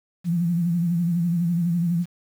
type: tone with vibrato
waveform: sine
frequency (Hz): 171.6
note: F3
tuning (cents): -30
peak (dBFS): -19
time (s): 0.24-2.06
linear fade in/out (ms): 50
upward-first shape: sine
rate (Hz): 12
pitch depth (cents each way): 66
effects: 8-bit